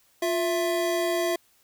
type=tone pair together; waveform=square; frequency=351.7 / 664 Hz; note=F4 / E5; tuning=+12 / +12 cents; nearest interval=major seventh; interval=1100 cents; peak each=-27 dBFS; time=0.22-1.36 s; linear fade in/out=5 ms; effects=white hiss -63 dBFS RMS until 1.63 s